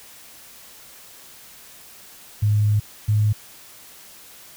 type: tone pair in turn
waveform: sine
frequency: 105 / 105.91 Hz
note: G#2 / G#2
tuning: +19 / +34 cents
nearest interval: unison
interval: 15 cents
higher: second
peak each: -15 dBFS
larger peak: neither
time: 2.42-2.8 / 3.08-3.33 s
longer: first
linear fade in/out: 10 ms
effects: white hiss -45 dBFS RMS until 4.56 s